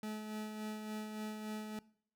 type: tone with tremolo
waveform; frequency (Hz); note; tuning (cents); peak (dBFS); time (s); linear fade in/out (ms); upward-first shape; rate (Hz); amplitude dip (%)
40% pulse; 214.6; A3; -43; -38; 0.03-1.79; 2; sine; 3.5; 40
effects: noise-tail reverb RT60 0.6 s tail -22 dB re dry